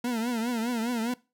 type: tone with vibrato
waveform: 40% pulse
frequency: 234.4 Hz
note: A#3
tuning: 10 cents sharp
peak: -26 dBFS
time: 0.04-1.14 s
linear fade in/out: 5 ms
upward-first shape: triangle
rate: 4.9 Hz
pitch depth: 130 cents each way
effects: noise-tail reverb RT60 0.3 s tail -21 dB re dry